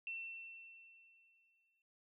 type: tone with exponential decay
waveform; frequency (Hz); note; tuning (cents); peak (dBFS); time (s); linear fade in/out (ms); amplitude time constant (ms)
sine; 2695; E7; +38; -40; 0.07-1.82; 1; 380
effects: none